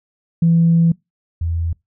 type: tone pair in turn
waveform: sine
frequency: 166.8 / 83.4 Hz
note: E3 / E2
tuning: +21 / +21 cents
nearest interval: octave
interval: 1200 cents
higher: first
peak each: -9 / -17 dBFS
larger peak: first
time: 0.42-0.92 / 1.41-1.73 s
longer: first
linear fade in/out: 5 ms
effects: noise-tail reverb RT60 0.2 s tail -25 dB re dry + tanh soft clip ceiling -5 dBFS